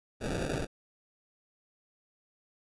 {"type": "noise with sample-and-hold", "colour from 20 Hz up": "white", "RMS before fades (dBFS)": -33, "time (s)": [0.2, 0.67], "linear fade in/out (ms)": 50, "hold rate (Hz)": 1050, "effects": ["resampled to 24000 Hz"]}